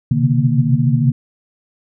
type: tone cluster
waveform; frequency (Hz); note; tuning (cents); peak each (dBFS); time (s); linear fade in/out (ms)
sine; 124.6 / 132.8 / 139.1 / 153.3 / 233.7; B2 / C3 / C#3 / D#3 / A#3; +16 / +26 / +6 / -25 / +5; -18; 0.11-1.12; 5
effects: none